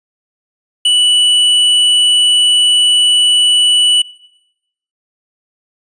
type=tone with hard clipping; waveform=sine; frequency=2960 Hz; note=F#7; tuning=in tune; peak=-9 dBFS; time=0.85-4.02 s; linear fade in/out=5 ms; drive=9 dB; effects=noise-tail reverb RT60 0.9 s tail -21 dB re dry + resampled to 22050 Hz